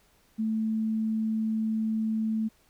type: tone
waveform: sine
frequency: 220 Hz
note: A3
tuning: in tune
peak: -25 dBFS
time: 0.38-2.49 s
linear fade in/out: 20 ms
effects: pink hiss -64 dBFS RMS until 2.69 s